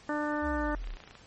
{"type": "harmonic tone", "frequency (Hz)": 297.8, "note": "D4", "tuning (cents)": 24, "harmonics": [1, 2, 3, 4, 5, 6], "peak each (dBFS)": [-32, -35, -37, -38, -39, -40], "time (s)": [0.09, 0.75], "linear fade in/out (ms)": 2}
{"type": "exponential sweep", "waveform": "sine", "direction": "down", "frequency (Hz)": [77.78, 31.9], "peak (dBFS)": -34, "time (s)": [0.41, 0.98], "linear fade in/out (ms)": 50}
{"type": "clicks", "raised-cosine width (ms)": 0.3, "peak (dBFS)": -32, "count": 10, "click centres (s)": [0.842, 0.873, 0.905, 0.938, 0.97, 1.003, 1.038, 1.076, 1.11, 1.153]}
{"effects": ["pink hiss -55 dBFS RMS until 1.26 s", "MP3 32 kbps"]}